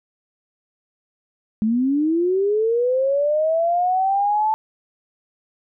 sine linear sweep, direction up, 210 to 880 Hz, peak -16 dBFS, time 1.62-4.54 s, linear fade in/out 0 ms, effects none

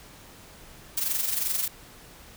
blue noise with amplitude modulation, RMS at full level -25 dBFS, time 0.97-1.68 s, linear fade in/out 5 ms, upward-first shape sine, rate 22.7 Hz, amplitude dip 60%, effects pink hiss -49 dBFS RMS until 2.36 s

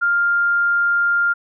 sine tone, 1400 Hz, F6, 4 cents sharp, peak -14 dBFS, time 0.01-1.34 s, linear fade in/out 20 ms, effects none

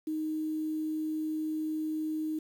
sine tone with quantisation, 311.1 Hz, D#4, in tune, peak -30 dBFS, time 0.07-2.39 s, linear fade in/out 5 ms, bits 9, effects none

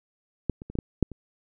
clicks, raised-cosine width 3 ms, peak -11 / -26 / -26 / -18 / -14 / -7 / -26 dBFS, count 7, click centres 0.497 / 0.619 / 0.7 / 0.754 / 0.788 / 1.027 / 1.117 s, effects none

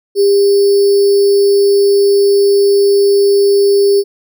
sine tone with sample-and-hold, 400 Hz, G4, 35 cents sharp, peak -6 dBFS, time 0.15-4.04 s, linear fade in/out 50 ms, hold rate 4900 Hz, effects none

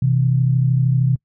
sine tone pair together, 127.1 / 160.14 Hz, C3 / E3, -50 / -50 cents, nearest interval major third, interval 400 cents, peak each -14 / -20 dBFS, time 0.02-1.16 s, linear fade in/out 5 ms, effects noise-tail reverb RT60 0.1 s tail -25 dB re dry

